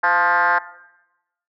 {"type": "tone with frequency modulation", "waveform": "sine", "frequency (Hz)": 1232, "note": "D#6", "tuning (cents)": -17, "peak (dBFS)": -13, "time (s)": [0.03, 0.59], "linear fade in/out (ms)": 10, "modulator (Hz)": 179, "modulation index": 2.9, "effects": ["noise-tail reverb RT60 0.9 s tail -17 dB re dry", "tanh soft clip ceiling -9 dBFS"]}